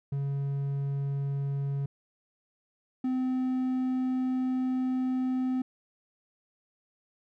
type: tone pair in turn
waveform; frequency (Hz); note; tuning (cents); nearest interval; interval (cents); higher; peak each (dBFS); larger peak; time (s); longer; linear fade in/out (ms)
triangle; 139.5 / 256.7; C#3 / C4; +11 / -33; major seventh; 1056; second; -26 / -24; second; 0.12-1.86 / 3.04-5.62; second; 5
effects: none